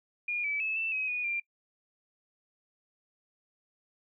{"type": "tone with pitch steps", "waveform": "sine", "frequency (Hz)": [2427, 2301, 2601, 2660, 2540, 2465, 2380], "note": ["D#7", "D7", "E7", "E7", "D#7", "D#7", "D7"], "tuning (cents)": [-44, -36, -24, 15, 35, -17, 22], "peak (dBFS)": -29, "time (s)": [0.28, 1.4], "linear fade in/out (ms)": 5, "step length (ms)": 160, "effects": ["noise-tail reverb RT60 0.1 s tail -23 dB re dry"]}